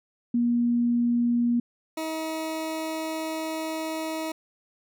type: tone pair in turn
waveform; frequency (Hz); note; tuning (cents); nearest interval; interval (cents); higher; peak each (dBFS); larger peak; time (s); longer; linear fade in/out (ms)
sine / 20% pulse; 238.6 / 318.5; A#3 / D#4; +41 / +41; perfect fourth; 500; second; -20 / -24; first; 0.34-1.6 / 1.97-4.32; second; 5
effects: none